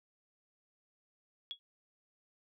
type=tone with exponential decay; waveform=sine; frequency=3347 Hz; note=G#7; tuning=13 cents sharp; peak=-34 dBFS; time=1.51-1.59 s; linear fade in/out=0 ms; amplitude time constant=16 ms; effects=none